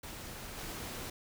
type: noise with level steps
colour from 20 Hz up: pink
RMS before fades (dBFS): -45 / -42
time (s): 0.03-1.1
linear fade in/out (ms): 5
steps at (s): 0.56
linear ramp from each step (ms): 20
effects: none